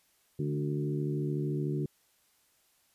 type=harmonic tone with a mistuned harmonic; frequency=73.5 Hz; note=D2; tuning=2 cents sharp; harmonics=2 / 3 / 4 / 5 / 6; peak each=-31 / -41 / -37 / -36 / -46 dBFS; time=0.39-1.86 s; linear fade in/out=5 ms; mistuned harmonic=3; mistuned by=-25 cents; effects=white hiss -69 dBFS RMS until 2.94 s + resampled to 32000 Hz